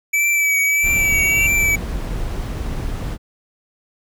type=tone with vibrato; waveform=square; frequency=2300 Hz; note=D7; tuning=37 cents flat; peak=-15 dBFS; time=0.13-1.76 s; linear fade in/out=10 ms; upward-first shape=triangle; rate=1.6 Hz; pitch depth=37 cents each way
type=tone with exponential growth; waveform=sine; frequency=2741 Hz; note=F7; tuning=33 cents flat; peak=-18 dBFS; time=0.41-1.47 s; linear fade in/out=5 ms; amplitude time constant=230 ms
type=noise; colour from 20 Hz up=brown; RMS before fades=-24 dBFS; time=0.82-3.18 s; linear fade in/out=50 ms
effects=none